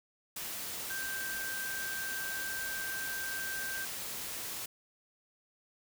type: tone in noise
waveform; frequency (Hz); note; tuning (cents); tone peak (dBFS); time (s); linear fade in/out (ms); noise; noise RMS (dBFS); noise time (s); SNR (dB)
sine; 1568; G6; 0; -37; 0.9-3.85; 5; white; -40; 0.36-4.66; 0
effects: none